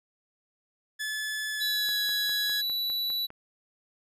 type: tone with pitch glide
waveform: sawtooth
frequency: 1726 to 1674.9 Hz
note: A6 to G#6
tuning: -34 to +14 cents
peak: -27 dBFS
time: 0.99-2.62 s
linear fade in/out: 20 ms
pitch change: -52 cents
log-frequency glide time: 1.52-1.99 s
type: tone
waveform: square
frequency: 3945 Hz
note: B7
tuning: 3 cents flat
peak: -28 dBFS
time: 1.6-3.27 s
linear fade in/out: 20 ms
type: click train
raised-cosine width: 0.5 ms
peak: -30 dBFS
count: 8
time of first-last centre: 1.89-3.304 s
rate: 4.95 Hz
effects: resampled to 32000 Hz